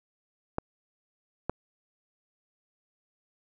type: clicks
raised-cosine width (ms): 1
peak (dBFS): -14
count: 2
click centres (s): 0.584 / 1.496
effects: none